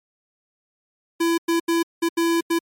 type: tone bursts at uneven times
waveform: square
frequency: 335 Hz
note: E4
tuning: 28 cents sharp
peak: -18 dBFS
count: 6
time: 1.2-1.38 / 1.48-1.6 / 1.68-1.83 / 2.02-2.09 / 2.17-2.41 / 2.5-2.59 s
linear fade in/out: 10 ms
effects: MP3 64 kbps

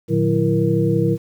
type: tone cluster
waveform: sine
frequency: 114.7 / 149.7 / 181.4 / 332.3 / 469.7 Hz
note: A#2 / D3 / F#3 / E4 / A#4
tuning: -28 / +33 / -34 / +14 / +13 cents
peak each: -21 dBFS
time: 0.08-1.18 s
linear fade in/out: 50 ms
effects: 8-bit

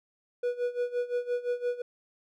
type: tone with tremolo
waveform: triangle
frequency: 487.5 Hz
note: B4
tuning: 23 cents flat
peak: -23 dBFS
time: 0.43-1.82 s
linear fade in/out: 5 ms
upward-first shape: sine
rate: 5.8 Hz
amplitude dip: 85%
effects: none

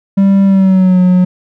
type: tone with pitch glide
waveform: triangle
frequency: 196 to 181.82 Hz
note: G3 to F#3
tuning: 0 to -30 cents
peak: -3 dBFS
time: 0.17-1.25 s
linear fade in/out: 10 ms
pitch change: -130 cents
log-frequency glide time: 0.45-1 s
effects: none

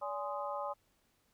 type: harmonic tone with a mistuned harmonic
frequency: 207.7 Hz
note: G#3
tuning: in tune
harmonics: 3 / 4 / 5 / 6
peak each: -40 / -41 / -42 / -43 dBFS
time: 0.01-0.74 s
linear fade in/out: 20 ms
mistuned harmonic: 3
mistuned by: -140 cents
effects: pink hiss -74 dBFS RMS until 1.33 s

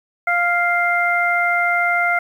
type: harmonic tone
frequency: 698.5 Hz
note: F5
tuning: in tune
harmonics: 1 / 2 / 3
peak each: -20 / -19 / -19 dBFS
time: 0.27-2.19 s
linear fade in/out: 5 ms
effects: 8-bit

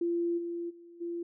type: tone with level steps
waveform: sine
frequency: 342.5 Hz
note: F4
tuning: 34 cents flat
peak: -27 / -33 / -49 / -33 dBFS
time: 0.01-1.23 s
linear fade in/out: 5 ms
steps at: 0.37 / 0.69 / 1 s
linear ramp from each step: 20 ms
effects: none

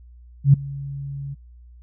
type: tone with ADSR envelope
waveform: sine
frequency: 139.3 Hz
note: C#3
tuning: 9 cents sharp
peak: -6 dBFS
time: 0.44-1.35 s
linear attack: 95 ms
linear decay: 8 ms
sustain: -22 dB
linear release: 19 ms
effects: added 60 Hz sine -43 dBFS peak until 1.82 s

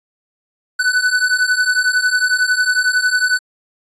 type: beating tone pair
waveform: square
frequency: 1490 / 1501 Hz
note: F#6 / F#6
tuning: +12 / +24 cents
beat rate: 11 Hz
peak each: -18 / -16 dBFS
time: 0.79-3.39 s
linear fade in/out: 10 ms
effects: resampled to 22050 Hz

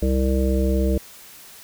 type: harmonic tone with a mistuned harmonic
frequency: 65.41 Hz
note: C2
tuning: in tune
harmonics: 1 / 3 / 5 / 7 / 9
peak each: -19 / -24 / -26 / -27 / -29 dBFS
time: 0.02-0.98 s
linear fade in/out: 5 ms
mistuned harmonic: 1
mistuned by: +15 cents
effects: white hiss -44 dBFS RMS until 1.63 s

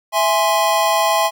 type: chord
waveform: square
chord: E augmented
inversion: none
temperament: equal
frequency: 659.3 / 830.6 / 1046.5 Hz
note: E5 / G#5 / B#5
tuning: 0 / 0 / 0 cents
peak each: -19 dBFS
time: 0.12-1.31 s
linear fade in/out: 50 ms
effects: none

